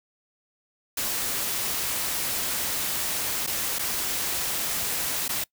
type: noise with dropouts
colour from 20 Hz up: white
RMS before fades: -28 dBFS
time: 0.97-5.44 s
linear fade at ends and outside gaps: 5 ms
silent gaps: 3.465-3.473 / 3.787-3.792 / 5.281-5.291 s
effects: noise-tail reverb RT60 0.1 s tail -23 dB re dry